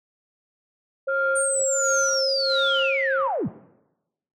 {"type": "tone with vibrato", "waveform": "sine", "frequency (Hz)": 538, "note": "C5", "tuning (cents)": 48, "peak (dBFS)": -22, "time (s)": [1.07, 3.28], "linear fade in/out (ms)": 10, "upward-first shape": "triangle", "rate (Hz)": 3.3, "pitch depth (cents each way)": 13}
{"type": "tone with tremolo", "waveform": "sine", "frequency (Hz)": 1396.9, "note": "F6", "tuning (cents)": 0, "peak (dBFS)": -21, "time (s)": [1.08, 2.95], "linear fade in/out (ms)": 10, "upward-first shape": "sine", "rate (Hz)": 1.4, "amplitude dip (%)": 100}
{"type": "linear sweep", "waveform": "sine", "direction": "down", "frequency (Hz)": [8890, 77.1], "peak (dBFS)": -22, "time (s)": [1.35, 3.49], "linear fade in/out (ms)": 20}
{"effects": ["noise-tail reverb RT60 0.9 s tail -17 dB re dry", "tanh soft clip ceiling -11 dBFS"]}